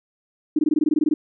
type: tone bursts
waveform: sine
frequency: 304.9 Hz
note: D#4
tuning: 35 cents flat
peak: -15 dBFS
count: 12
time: 0.56-1.14 s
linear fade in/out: 5 ms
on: 30 ms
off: 20 ms
effects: none